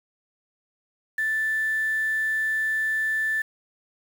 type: tone with quantisation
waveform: sine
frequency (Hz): 1760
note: A6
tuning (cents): 0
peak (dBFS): -22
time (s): 1.18-3.42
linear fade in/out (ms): 5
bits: 7
effects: none